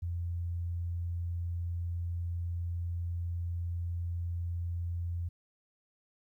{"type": "tone", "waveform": "sine", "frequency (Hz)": 86.1, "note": "F2", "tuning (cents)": -24, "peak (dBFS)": -32, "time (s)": [0.02, 5.29], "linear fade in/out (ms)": 10, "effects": ["12-bit"]}